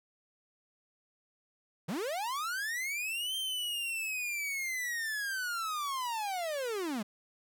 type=linear two-way sweep; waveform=45% pulse; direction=up then down; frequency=138.59 to 3160 to 194.8 Hz; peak=-33 dBFS; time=1.88-7.03 s; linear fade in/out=10 ms; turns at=3.36 s; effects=none